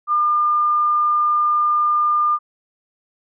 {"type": "tone", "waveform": "sine", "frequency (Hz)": 1204, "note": "D6", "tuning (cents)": 43, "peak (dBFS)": -14, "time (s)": [0.07, 2.39], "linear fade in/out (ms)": 50, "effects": []}